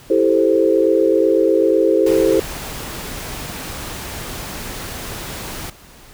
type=chord; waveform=sine; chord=A minor seventh; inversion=second; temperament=equal; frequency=329.6 / 392 / 440 / 523.3 Hz; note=E4 / G4 / A4 / C5; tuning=0 / 0 / 0 / 0 cents; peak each=-17 dBFS; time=0.1-2.4 s; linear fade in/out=5 ms
type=noise; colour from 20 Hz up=pink; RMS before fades=-29 dBFS; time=2.06-5.7 s; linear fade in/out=5 ms
effects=pink hiss -44 dBFS RMS until 6.13 s